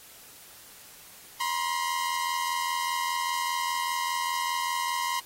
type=tone pair together; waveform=sawtooth; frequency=961 / 1046 Hz; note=B5 / C6; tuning=-48 / -1 cents; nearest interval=minor second; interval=147 cents; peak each=-26 dBFS; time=1.4-5.2 s; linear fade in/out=5 ms; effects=white hiss -50 dBFS RMS until 5.25 s + AAC 48 kbps